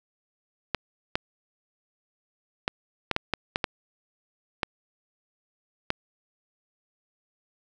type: clicks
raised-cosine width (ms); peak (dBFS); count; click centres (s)
0.3; -8; 10; 0.747 / 1.155 / 2.679 / 3.113 / 3.164 / 3.337 / 3.559 / 3.642 / 4.632 / 5.904
effects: none